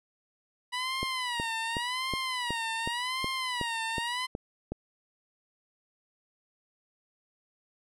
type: tone with vibrato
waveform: 15% pulse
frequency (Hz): 976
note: B5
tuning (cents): -21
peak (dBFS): -24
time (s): 0.72-4.27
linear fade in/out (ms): 20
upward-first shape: sine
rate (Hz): 0.88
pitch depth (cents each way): 140
type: click train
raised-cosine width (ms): 2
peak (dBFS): -20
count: 11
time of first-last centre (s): 1.03-4.72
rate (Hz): 2.71
effects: low-pass 9000 Hz 12 dB/octave